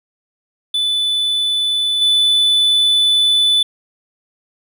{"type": "tone with level steps", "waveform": "triangle", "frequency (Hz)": 3491, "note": "A7", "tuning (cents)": -14, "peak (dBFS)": [-13, -9], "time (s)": [0.74, 3.63], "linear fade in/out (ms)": 5, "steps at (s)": 2.01, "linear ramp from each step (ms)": 10, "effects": []}